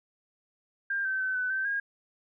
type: tone with pitch steps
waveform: sine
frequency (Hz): 1597 / 1543 / 1527 / 1503 / 1550 / 1628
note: G6 / G6 / G6 / F#6 / G6 / G#6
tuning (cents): +32 / -28 / -46 / +27 / -20 / -35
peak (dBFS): -27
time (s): 0.9-1.8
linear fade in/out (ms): 5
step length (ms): 150
effects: none